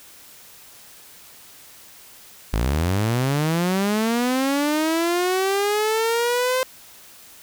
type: linear sweep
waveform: sawtooth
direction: up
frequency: 49.63 to 520 Hz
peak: -15 dBFS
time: 2.53-6.63 s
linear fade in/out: 0 ms
effects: white hiss -46 dBFS RMS until 7.42 s